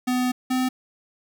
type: tone pair in turn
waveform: square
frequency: 251 / 256 Hz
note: B3 / C4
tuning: +28 / -38 cents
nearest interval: unison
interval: 34 cents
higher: second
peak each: -21 dBFS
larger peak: neither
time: 0.07-0.32 / 0.5-0.69 s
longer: first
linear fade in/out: 10 ms
effects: 9-bit